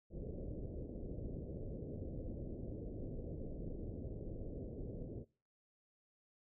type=low-pass noise; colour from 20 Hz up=pink; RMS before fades=-45 dBFS; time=0.1-5.25 s; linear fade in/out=50 ms; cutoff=560 Hz; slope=48 dB/octave; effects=noise-tail reverb RT60 0.4 s tail -23 dB re dry